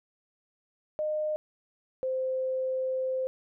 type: tone pair in turn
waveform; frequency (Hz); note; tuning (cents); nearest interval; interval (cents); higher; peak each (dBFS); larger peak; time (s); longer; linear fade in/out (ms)
sine; 612 / 519.7; D#5 / C5; -29 / -12; minor third; 283; first; -27; neither; 0.99-1.36 / 2.03-3.27; second; 0
effects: none